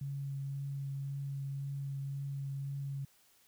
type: tone with vibrato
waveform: sine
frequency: 138.59 Hz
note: C#3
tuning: in tune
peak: -36 dBFS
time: 0.01-3.05 s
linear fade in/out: 5 ms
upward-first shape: triangle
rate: 1.9 Hz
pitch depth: 13 cents each way
effects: white hiss -67 dBFS RMS until 3.47 s